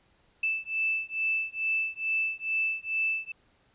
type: beating tone pair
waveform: sine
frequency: 2637 / 2639.3 Hz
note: E7 / E7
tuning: 0 / +1 cents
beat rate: 2.3 Hz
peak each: -30 dBFS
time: 0.43-3.32 s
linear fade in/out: 5 ms
effects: pink hiss -66 dBFS RMS until 3.74 s + resampled to 8000 Hz